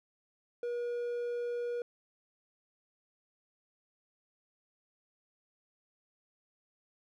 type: tone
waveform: triangle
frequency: 480 Hz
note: B4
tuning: 49 cents flat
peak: -31 dBFS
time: 0.63-1.82 s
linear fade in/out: 2 ms
effects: none